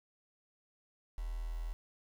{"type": "tone with quantisation", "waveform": "sine", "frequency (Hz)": 40.87, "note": "E1", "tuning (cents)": -14, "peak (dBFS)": -36, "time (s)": [1.18, 1.73], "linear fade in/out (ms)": 0, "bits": 9, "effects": []}